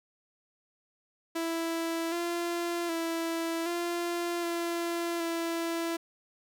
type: tone with pitch steps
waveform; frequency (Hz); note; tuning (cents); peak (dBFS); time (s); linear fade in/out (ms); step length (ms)
sawtooth; 330.8 / 343.6 / 330.9 / 345.1 / 340.6 / 333.9; E4 / F4 / E4 / F4 / F4 / E4; +6 / -28 / +7 / -21 / -43 / +22; -26; 1.35-5.97; 10; 770
effects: none